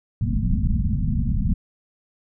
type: low-pass noise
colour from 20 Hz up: pink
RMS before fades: -21 dBFS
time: 0.21-1.54 s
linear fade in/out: 5 ms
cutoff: 240 Hz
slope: 96 dB/octave
effects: none